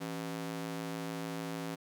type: ring-modulated tone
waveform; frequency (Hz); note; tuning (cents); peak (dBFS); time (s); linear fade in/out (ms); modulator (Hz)
sawtooth; 220; A3; 0; -30; 0-1.76; 20; 53.3
effects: none